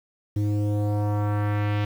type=tone with low-pass filter sweep; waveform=square; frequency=103.83 Hz; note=G#2; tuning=in tune; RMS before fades=-24 dBFS; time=0.36-1.85 s; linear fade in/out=5 ms; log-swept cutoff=280 to 3000 Hz; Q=1.5; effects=8-bit